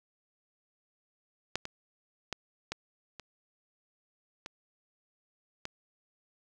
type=clicks; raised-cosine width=0.2 ms; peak=-13 / -21 / -16 / -17 / -26 / -23 / -20 dBFS; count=7; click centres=1.556 / 1.654 / 2.327 / 2.72 / 3.197 / 4.461 / 5.654 s; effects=none